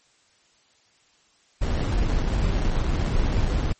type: noise with sample-and-hold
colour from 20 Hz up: brown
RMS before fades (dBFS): -22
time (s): 1.61-3.73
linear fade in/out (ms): 10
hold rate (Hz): 2450
effects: white hiss -61 dBFS RMS until 3.79 s + MP3 32 kbps